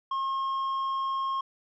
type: tone with tanh clipping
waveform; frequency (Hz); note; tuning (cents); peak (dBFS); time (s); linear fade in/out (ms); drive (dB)
triangle; 1076; C6; +48; -28; 0.11-1.41; 5; 9
effects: none